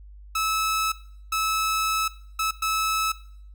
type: tone bursts at uneven times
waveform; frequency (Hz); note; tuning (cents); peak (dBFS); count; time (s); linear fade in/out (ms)
sawtooth; 1300; E6; -24; -19; 4; 0.35-0.92 / 1.32-2.08 / 2.39-2.51 / 2.62-3.12; 5
effects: noise-tail reverb RT60 0.6 s tail -17 dB re dry + added 50 Hz sine -42 dBFS peak until 3.54 s